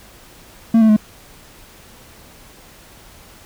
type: tone with pitch steps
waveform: triangle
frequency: 226.9 / 220.1 / 213.4 Hz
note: A#3 / A3 / G#3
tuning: -47 / +1 / +47 cents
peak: -6 dBFS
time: 0.74-0.965 s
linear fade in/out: 5 ms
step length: 75 ms
effects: pink hiss -44 dBFS RMS until 3.45 s